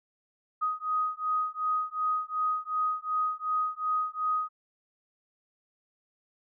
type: beating tone pair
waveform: sine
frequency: 1250 / 1252.7 Hz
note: D#6 / D#6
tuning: +8 / +11 cents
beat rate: 2.7 Hz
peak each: -30 dBFS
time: 0.61-4.49 s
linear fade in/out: 20 ms
effects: none